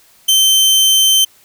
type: tone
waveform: sawtooth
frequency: 3100 Hz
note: G7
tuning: 20 cents flat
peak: -5 dBFS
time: 0.28-1.25 s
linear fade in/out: 10 ms
effects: white hiss -49 dBFS RMS until 1.44 s